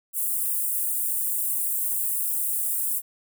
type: high-pass noise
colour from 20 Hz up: white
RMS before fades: -26 dBFS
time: 0.13-3.02 s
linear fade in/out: 50 ms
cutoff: 8400 Hz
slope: 48 dB/octave
effects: none